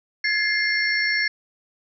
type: tone cluster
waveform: sine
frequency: 1693 / 1753 / 2108 / 4376 / 5440 Hz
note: G#6 / A6 / C7 / C#8 / F8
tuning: +33 / -7 / +12 / -23 / -46 cents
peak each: -25 / -29 / -22 / -30 / -30 dBFS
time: 0.24-1.28 s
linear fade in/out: 5 ms
effects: none